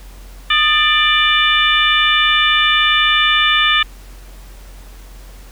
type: harmonic tone with a mistuned harmonic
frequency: 591 Hz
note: D5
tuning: 11 cents sharp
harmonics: 2 / 3 / 4 / 5 / 6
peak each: -17 / -17 / -17 / -17 / -17 dBFS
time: 0.5-3.83 s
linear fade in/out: 5 ms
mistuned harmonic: 2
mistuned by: +72 cents
effects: added 45 Hz sine -34 dBFS peak until 5.51 s + pink hiss -44 dBFS RMS until 5.51 s